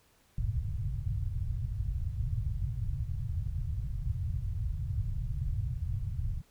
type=low-pass noise; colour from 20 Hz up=white; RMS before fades=-33 dBFS; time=0.38-6.42 s; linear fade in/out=5 ms; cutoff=130 Hz; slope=48 dB/octave; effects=pink hiss -66 dBFS RMS until 6.5 s